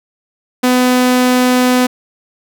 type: tone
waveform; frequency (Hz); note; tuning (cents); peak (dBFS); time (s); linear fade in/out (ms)
sawtooth; 251; B3; +28; -5; 0.63-1.87; 10
effects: none